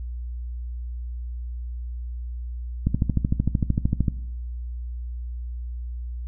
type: click train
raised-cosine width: 5 ms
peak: -8 dBFS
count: 17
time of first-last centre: 2.87-4.082 s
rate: 13.2 Hz
effects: noise-tail reverb RT60 0.8 s tail -18 dB re dry + added 60 Hz sine -29 dBFS peak until 6.27 s